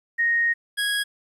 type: tone pair in turn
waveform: sine / 25% pulse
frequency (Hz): 1864.7 / 1655.5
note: A#6 / G#6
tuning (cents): 0 / -6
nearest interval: major second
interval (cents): 206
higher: first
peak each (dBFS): -18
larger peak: neither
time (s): 0.18-0.54 / 0.77-1.04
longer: first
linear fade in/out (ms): 20
effects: resampled to 32000 Hz + 10-bit